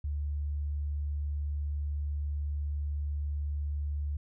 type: tone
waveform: sine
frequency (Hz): 73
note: D2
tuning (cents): -10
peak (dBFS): -30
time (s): 0.04-4.17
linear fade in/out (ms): 5
effects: none